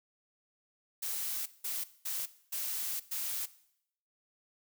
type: noise bursts at uneven times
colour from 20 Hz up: blue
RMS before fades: -36 dBFS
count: 5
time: 1.02-1.46 / 1.64-1.84 / 2.05-2.26 / 2.52-3 / 3.11-3.46 s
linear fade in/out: 10 ms
effects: noise-tail reverb RT60 0.7 s tail -17 dB re dry